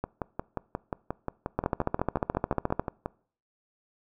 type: two click trains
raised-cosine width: 1 ms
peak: -16 / -11 dBFS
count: 18 / 18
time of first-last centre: 0.04-3.06 / 1.59-2.796 s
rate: 5.63 / 14.1 Hz
effects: noise-tail reverb RT60 0.5 s tail -23 dB re dry